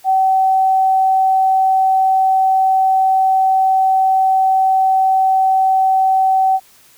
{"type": "tone", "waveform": "sine", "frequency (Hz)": 763, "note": "G5", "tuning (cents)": -47, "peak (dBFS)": -10, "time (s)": [0.04, 6.6], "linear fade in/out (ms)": 50, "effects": ["white hiss -48 dBFS RMS until 6.97 s"]}